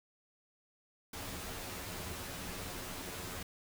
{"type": "noise with comb filter", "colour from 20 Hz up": "pink", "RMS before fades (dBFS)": -43, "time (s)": [1.13, 3.43], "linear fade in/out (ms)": 5, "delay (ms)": 11, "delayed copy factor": 0.7, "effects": []}